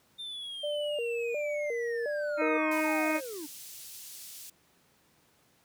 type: linear sweep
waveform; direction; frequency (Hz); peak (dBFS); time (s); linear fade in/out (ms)
triangle; down; 3619 to 277.2; -36; 0.18-3.47; 20
type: tone with vibrato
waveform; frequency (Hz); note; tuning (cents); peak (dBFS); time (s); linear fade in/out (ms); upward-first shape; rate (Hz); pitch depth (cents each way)
sine; 527; C5; +12; -30; 0.63-2.58; 10; square; 1.4; 200
type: harmonic tone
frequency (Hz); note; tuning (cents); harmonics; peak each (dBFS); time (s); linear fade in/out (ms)
311.1; D#4; 0; 1 / 2 / 3 / 4 / 5 / 6 / 7 / 8; -30 / -32 / -37 / -38 / -39 / -41 / -35 / -36; 2.37-3.21; 50
type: band-pass noise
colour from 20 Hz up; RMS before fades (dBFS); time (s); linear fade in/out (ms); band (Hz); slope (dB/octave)
white; -46; 2.71-4.5; 5; 3800 to 15000; 12
effects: pink hiss -66 dBFS RMS until 5.64 s + high-pass 100 Hz 12 dB/octave